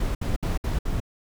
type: noise bursts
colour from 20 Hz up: brown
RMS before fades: -25 dBFS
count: 5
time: 0-1.002 s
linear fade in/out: 5 ms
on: 150 ms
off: 63 ms
effects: none